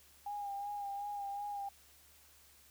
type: tone with vibrato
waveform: sine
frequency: 810 Hz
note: G#5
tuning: 43 cents flat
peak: -38 dBFS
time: 0.26-1.69 s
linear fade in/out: 5 ms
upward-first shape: sine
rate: 2.7 Hz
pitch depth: 29 cents each way
effects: added 72 Hz sine -70 dBFS peak until 2.7 s + white hiss -63 dBFS RMS until 2.7 s